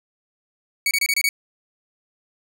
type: tone bursts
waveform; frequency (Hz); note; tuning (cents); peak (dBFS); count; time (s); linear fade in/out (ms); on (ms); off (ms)
sawtooth; 2247; C#7; +23; -14; 6; 0.86-1.29; 2; 50; 26
effects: none